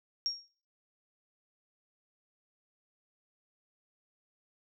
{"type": "tone with exponential decay", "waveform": "sine", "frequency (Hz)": 5570, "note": "F8", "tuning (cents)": -5, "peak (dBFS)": -26, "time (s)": [0.26, 0.48], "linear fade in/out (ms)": 0, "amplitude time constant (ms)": 47, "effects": ["noise-tail reverb RT60 0.5 s tail -24 dB re dry"]}